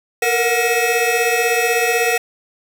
square tone cluster, 459.2 / 475.3 / 731 / 1897 / 2584 Hz, A#4 / A#4 / F#5 / A#6 / E7, -26 / +34 / -21 / +30 / -35 cents, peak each -22 dBFS, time 0.22-2.18 s, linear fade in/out 5 ms, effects none

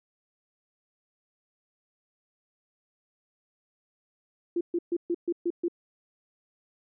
sine tone bursts, 344.5 Hz, F4, 24 cents flat, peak -24 dBFS, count 7, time 4.56-5.683 s, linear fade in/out 5 ms, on 49 ms, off 130 ms, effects none

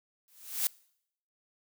blue noise with exponential growth, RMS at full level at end -26 dBFS, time 0.28-0.67 s, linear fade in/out 0 ms, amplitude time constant 84 ms, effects noise-tail reverb RT60 0.7 s tail -24 dB re dry

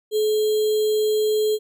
sine tone with sample-and-hold, 428.5 Hz, A4, 46 cents flat, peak -17 dBFS, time 0.11-1.59 s, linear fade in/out 50 ms, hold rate 3675 Hz, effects none

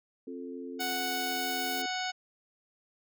sine chord, F major, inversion second, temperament equal with one note detuned, 265.3 / 349.2 / 440 Hz, C4 / F4 / A4, +24 / 0 / 0 cents, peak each -40 / -44 / -43 dBFS, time 0.27-1.86 s, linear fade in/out 5 ms
harmonic tone, 740 Hz, F#5, in tune, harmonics 1 / 2 / 3 / 4 / 5 / 6 / 7 / 9, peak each -35 / -38 / -40 / -41 / -42 / -43 / -43 / -45 dBFS, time 0.79-2.12 s, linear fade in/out 20 ms
blue noise, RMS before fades -41 dBFS, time 0.8-1.82 s, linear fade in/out 5 ms
effects none

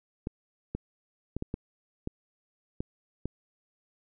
clicks, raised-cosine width 3 ms, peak -19 dBFS, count 8, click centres 0.271 / 0.75 / 1.366 / 1.424 / 1.541 / 2.074 / 2.805 / 3.256 s, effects none

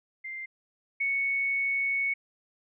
sine tone pair in turn, 2093 / 2217 Hz, C7 / C#7, 0 / 0 cents, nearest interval minor second, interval 100 cents, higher second, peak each -35 / -25 dBFS, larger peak second, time 0.24-0.46 / 1-2.14 s, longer second, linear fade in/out 10 ms, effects none

